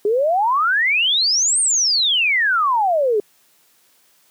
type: exponential two-way sweep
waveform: sine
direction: up then down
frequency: 400 to 8950 to 400 Hz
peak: -14 dBFS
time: 0.05-3.2 s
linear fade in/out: 2 ms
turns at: 1.6 s
effects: white hiss -57 dBFS RMS until 4.3 s + high-pass 150 Hz 12 dB/octave